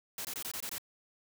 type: noise bursts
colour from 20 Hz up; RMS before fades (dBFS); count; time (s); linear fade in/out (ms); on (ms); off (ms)
white; -39; 7; 0.18-0.782; 2; 68; 21
effects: none